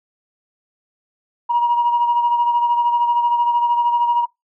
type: beating tone pair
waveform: sine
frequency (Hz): 952 / 965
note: A#5 / B5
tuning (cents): +36 / -40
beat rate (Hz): 13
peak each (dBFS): -13 / -22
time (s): 1.49-4.26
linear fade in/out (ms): 20
effects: noise-tail reverb RT60 0.2 s tail -26 dB re dry + tanh soft clip ceiling -9 dBFS